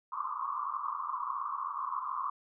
white band-pass noise, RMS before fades -36 dBFS, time 0.12-2.3 s, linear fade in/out 5 ms, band 1000 to 1200 Hz, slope 96 dB/octave, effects none

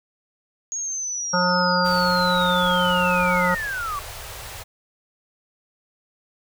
sine linear sweep, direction down, 6645 to 1116 Hz, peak -25 dBFS, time 0.72-3.99 s, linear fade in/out 0 ms
harmonic tone, 179.6 Hz, F3, 49 cents sharp, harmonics 1 / 3 / 5 / 7 / 8, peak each -24 / -24 / -24 / -24 / -24 dBFS, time 1.33-3.55 s, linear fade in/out 10 ms
pink band-stop noise, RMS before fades -36 dBFS, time 1.84-4.64 s, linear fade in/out 20 ms, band 120 to 480 Hz, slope 24 dB/octave
effects none

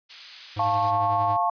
pink high-pass noise, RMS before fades -41 dBFS, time 0.09-0.92 s, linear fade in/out 20 ms, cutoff 2900 Hz, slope 12 dB/octave
square tone with tremolo, 104.8 Hz, G#2, 16 cents sharp, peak -30 dBFS, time 0.56-1.37 s, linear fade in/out 10 ms, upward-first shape triangle, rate 11 Hz, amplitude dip 55%
sine chord, F augmented, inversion none, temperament equal with one note detuned, 698.5 / 880 / 1094.1 Hz, F5 / A5 / C#6, 0 / 0 / -23 cents, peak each -24 / -25 / -25 dBFS, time 0.59-1.5 s, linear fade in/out 5 ms
effects resampled to 11025 Hz

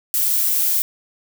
violet noise with amplitude modulation, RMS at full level -17 dBFS, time 0.14-0.82 s, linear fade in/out 0 ms, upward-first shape sine, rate 167 Hz, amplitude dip 30%, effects none

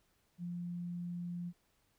sine tone, 174.61 Hz, F3, in tune, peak -38 dBFS, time 0.38-1.53 s, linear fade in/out 50 ms, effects pink hiss -75 dBFS RMS until 1.98 s

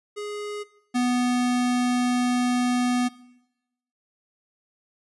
square tone pair in turn, 415.3 / 246.9 Hz, G#4 / B3, 0 / 0 cents, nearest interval major sixth, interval 900 cents, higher first, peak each -31 / -21 dBFS, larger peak second, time 0.16-0.64 / 0.94-3.09 s, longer second, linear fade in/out 20 ms, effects noise-tail reverb RT60 0.9 s tail -20 dB re dry + resampled to 24000 Hz

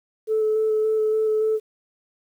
sine tone with vibrato, 434.6 Hz, A4, 21 cents flat, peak -17 dBFS, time 0.27-1.6 s, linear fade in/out 50 ms, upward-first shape square, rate 3.5 Hz, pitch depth 10 cents each way, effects tanh soft clip ceiling -14 dBFS + 9-bit

